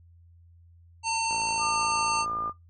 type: harmonic tone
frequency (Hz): 903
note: A5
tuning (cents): +45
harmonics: 1 / 3 / 5 / 7 / 9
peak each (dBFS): -27 / -32 / -34 / -35 / -37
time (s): 1.03-2.26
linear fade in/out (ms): 50
type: click train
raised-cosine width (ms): 1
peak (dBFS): -27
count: 67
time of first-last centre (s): 1.31-2.495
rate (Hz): 55.7
type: tone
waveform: sine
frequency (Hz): 1204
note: D6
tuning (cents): +43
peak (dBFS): -28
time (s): 1.58-2.53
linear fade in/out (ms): 50
effects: noise-tail reverb RT60 0.2 s tail -21 dB re dry + added 85 Hz sine -52 dBFS peak until 2.69 s